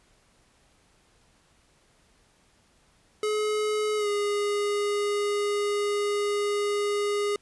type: tone with pitch glide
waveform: square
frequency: 425.2 to 410.7 Hz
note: G#4 to G#4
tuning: +41 to -19 cents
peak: -25 dBFS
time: 3.23-7.36 s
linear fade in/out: 2 ms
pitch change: -60 cents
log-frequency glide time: 3.97-4.08 s
effects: pink hiss -63 dBFS RMS until 7.41 s + resampled to 24000 Hz